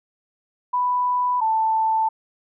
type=tone pair in turn; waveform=sine; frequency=990 / 884.5 Hz; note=B5 / A5; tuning=+4 / +9 cents; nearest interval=major second; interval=195 cents; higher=first; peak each=-18 / -17 dBFS; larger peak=second; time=0.73-1.41 / 1.41-2.09 s; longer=neither; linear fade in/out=10 ms; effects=none